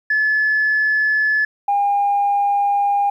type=tone pair in turn; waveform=sine; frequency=1723 / 808 Hz; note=A6 / G#5; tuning=-37 / -48 cents; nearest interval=octave + minor second; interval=1311 cents; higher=first; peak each=-13 dBFS; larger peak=neither; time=0.1-1.45 / 1.68-3.1 s; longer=second; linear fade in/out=5 ms; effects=tanh soft clip ceiling -10 dBFS + 9-bit